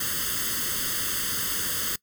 white noise with comb filter, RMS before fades -28 dBFS, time 0-1.96 s, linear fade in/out 5 ms, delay 0.62 ms, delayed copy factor +1, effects noise-tail reverb RT60 0.1 s tail -22 dB re dry

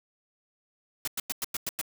white noise bursts, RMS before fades -31 dBFS, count 7, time 1.05-1.814 s, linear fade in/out 2 ms, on 26 ms, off 97 ms, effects none

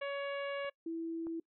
harmonic tone, 561 Hz, C#5, 21 cents sharp, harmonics 1 / 2 / 3 / 4 / 5 / 6 / 7, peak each -37 / -45 / -45 / -47 / -49 / -59 / -64 dBFS, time 0.01-0.7 s, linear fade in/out 10 ms
clicks, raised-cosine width 1 ms, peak -45 / -38 dBFS, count 2, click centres 0.647 / 1.269 s
sine tone, 329.6 Hz, E4, in tune, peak -36 dBFS, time 0.86-1.4 s, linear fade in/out 5 ms
effects noise-tail reverb RT60 0.1 s tail -24 dB re dry

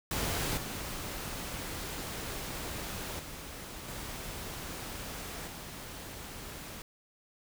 pink noise with level steps, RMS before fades -33 / -39 / -44 / -41 / -44 dBFS, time 0.11-6.82 s, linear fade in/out 2 ms, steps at 0.57 / 3.19 / 3.88 / 5.47 s, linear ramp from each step 5 ms, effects none

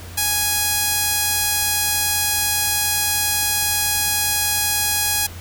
sawtooth tone with band-pass filter, 830 Hz, G#5, 1 cent flat, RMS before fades -20 dBFS, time 0.17-5.27 s, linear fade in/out 10 ms, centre 12000 Hz, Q 0.65, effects added 87 Hz sine -35 dBFS peak until 5.4 s + pink hiss -39 dBFS RMS until 5.4 s

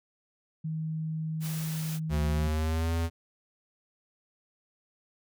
sine tone, 158.3 Hz, D#3, 30 cents sharp, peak -30 dBFS, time 0.64-2.48 s, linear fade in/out 10 ms
white noise, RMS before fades -41 dBFS, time 1.4-2 s, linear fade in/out 50 ms
square tone with pitch glide, 74.4 to 83.03 Hz, D2 to E2, +23 to +13 cents, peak -27 dBFS, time 2.09-3.1 s, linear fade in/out 50 ms, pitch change +190 cents, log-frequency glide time 2.3-2.93 s
effects none

